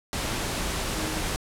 sine tone in noise, 313.3 Hz, D#4, 12 cents sharp, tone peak -34 dBFS, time 0.96-1.21 s, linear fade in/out 0 ms, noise pink, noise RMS -29 dBFS, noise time 0.13-1.36 s, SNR -8 dB, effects low-pass 11000 Hz 12 dB/octave

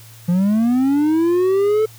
triangle linear sweep, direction up, 170 to 441.2 Hz, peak -11 dBFS, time 0.28-1.86 s, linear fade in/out 10 ms, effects added 113 Hz sine -41 dBFS peak until 1.98 s + white hiss -45 dBFS RMS until 1.98 s

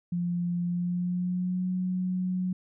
sine tone with pitch glide, 174.61 to 183.4 Hz, F3 to F#3, 0 to -15 cents, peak -26 dBFS, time 0.12-2.53 s, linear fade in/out 5 ms, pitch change +85 cents, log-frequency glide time 0.64-1.68 s, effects none

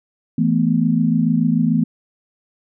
sine chord, E suspended fourth, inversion none, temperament equal, 164.81 / 220 / 246.9 Hz, E3 / A3 / B3, 0 / 0 / 0 cents, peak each -18 dBFS, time 0.38-1.84 s, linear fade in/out 5 ms, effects none

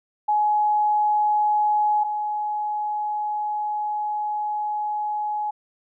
sine tone pair in turn, 842 / 842 Hz, G#5 / G#5, +24 / +24 cents, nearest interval unison, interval 0 cents, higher neither, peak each -17 / -23 dBFS, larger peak first, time 0.28-2.04 / 2.04-5.51 s, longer second, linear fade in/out 10 ms, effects none

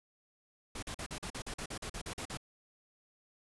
pink noise bursts, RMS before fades -41 dBFS, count 14, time 0.75-2.373 s, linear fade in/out 5 ms, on 76 ms, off 43 ms, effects resampled to 24000 Hz

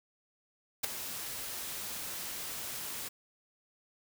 white noise with ADSR envelope, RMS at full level -27 dBFS, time 0.83-3.09 s, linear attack 15 ms, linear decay 4 ms, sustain -13 dB, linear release 13 ms, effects none

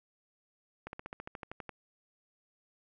slowing click train, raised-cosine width 0.5 ms, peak -26 dBFS, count 12, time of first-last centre 0.87-1.693 s, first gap 61 ms, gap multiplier 1.04, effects none

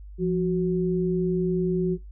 sine tone pair together, 173.06 / 370 Hz, F3 / F#4, -15 / 0 cents, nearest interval octave + minor second, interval 1315 cents, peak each -24 dBFS, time 0.18-1.98 s, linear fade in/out 50 ms, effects noise-tail reverb RT60 0.2 s tail -23 dB re dry + added 50 Hz sine -39 dBFS peak until 2.11 s

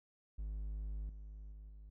triangle tone with level steps, 51.8 Hz, G#1, 4 cents flat, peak -37 / -45 / -47 / -49 dBFS, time 0.38-1.9 s, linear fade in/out 10 ms, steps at 1.09 / 1.52 / 1.69 s, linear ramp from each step 2 ms, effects none

